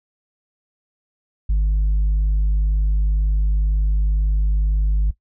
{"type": "tone", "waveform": "sine", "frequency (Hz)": 51, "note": "G#1", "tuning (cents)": -31, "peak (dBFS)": -12, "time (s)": [1.49, 5.11], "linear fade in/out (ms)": 10, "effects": ["noise-tail reverb RT60 0.1 s tail -18 dB re dry", "tanh soft clip ceiling -14 dBFS"]}